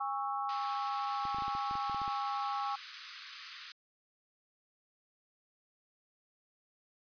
sine chord, C# minor, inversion second, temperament equal with one note detuned, 813.5 / 1108.7 / 1318.5 Hz, G#5 / C#6 / E6, -36 / 0 / 0 cents, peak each -36 / -37 / -40 dBFS, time 0-2.76 s, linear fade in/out 10 ms
white high-pass noise, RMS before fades -42 dBFS, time 0.49-3.72 s, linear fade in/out 2 ms, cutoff 1100 Hz, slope 96 dB/octave
clicks, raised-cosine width 3 ms, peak -35 dBFS, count 12, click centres 1.253 / 1.346 / 1.385 / 1.422 / 1.481 / 1.551 / 1.711 / 1.754 / 1.897 / 1.946 / 2.017 / 2.079 s
effects resampled to 11025 Hz

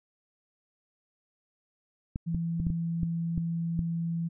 clicks, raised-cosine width 5 ms, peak -19 dBFS, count 8, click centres 2.159 / 2.347 / 2.6 / 2.668 / 2.702 / 3.032 / 3.378 / 3.792 s
sine tone, 167.3 Hz, E3, 26 cents sharp, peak -28 dBFS, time 2.26-4.29 s, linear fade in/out 20 ms
effects none

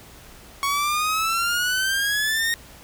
sawtooth exponential sweep, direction up, 1108.7 to 1864.7 Hz, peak -17 dBFS, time 0.63-2.54 s, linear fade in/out 0 ms, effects added 60 Hz sine -52 dBFS peak until 2.83 s + pink hiss -46 dBFS RMS until 2.83 s

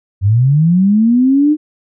sine linear sweep, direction up, 92.5 to 309.5 Hz, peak -7 dBFS, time 0.21-1.57 s, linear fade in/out 50 ms, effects none

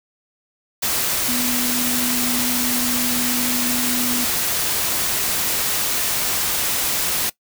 sine tone in noise, 245.7 Hz, B3, 9 cents flat, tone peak -24 dBFS, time 1.28-4.25 s, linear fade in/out 10 ms, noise white, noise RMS -21 dBFS, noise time 0.82-7.3 s, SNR -6 dB, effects noise-tail reverb RT60 0.1 s tail -20 dB re dry

